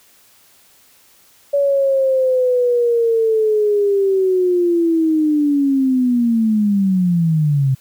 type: linear sweep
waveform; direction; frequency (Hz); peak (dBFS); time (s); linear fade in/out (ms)
sine; down; 569 to 130; -12; 1.53-7.75; 10
effects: white hiss -51 dBFS RMS until 7.8 s